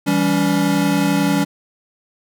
square chord, C# diminished, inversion first, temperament equal with one note detuned, 164.81 / 196 / 283 Hz, E3 / G3 / C#4, 0 / 0 / +36 cents, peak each -22 / -20 / -18 dBFS, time 0.06-1.45 s, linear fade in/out 20 ms, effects none

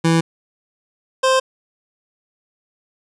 25% pulse tone pair in turn, 164.81 / 523.2 Hz, E3 / C5, 0 / 0 cents, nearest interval octave + minor sixth, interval 2000 cents, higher second, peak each -9 / -9 dBFS, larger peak neither, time 0.04-0.21 / 1.23-1.4 s, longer neither, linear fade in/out 10 ms, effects resampled to 22050 Hz + 8-bit

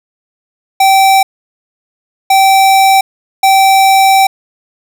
square tone bursts at uneven times, 775 Hz, G5, 20 cents flat, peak -5 dBFS, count 3, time 0.8-1.23 / 2.3-3.01 / 3.43-4.27 s, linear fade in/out 5 ms, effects none

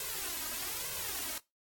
white noise with flanger, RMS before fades -38 dBFS, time 0-1.38 s, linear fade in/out 2 ms, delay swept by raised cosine 1.9 to 3.2 ms, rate 1.1 Hz, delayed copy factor +0.95, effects noise-tail reverb RT60 0.2 s tail -20 dB re dry + AAC 64 kbps

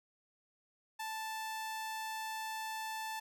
sawtooth tone, 880 Hz, A5, in tune, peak -35 dBFS, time 0.99-3.2 s, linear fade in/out 10 ms, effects none

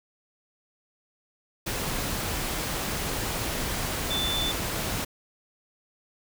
sine tone in noise, 3520 Hz, A7, in tune, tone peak -27 dBFS, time 4.1-4.52 s, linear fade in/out 10 ms, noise pink, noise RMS -30 dBFS, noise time 1.66-5.05 s, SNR 0 dB, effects none

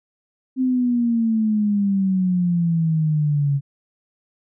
sine exponential sweep, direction down, 261.6 to 138.59 Hz, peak -16 dBFS, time 0.56-3.61 s, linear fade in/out 50 ms, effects none

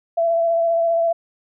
sine tone with vibrato, 670 Hz, E5, 28 cents sharp, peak -15 dBFS, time 0.17-1.13 s, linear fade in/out 10 ms, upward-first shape sine, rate 15 Hz, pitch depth 18 cents each way, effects none

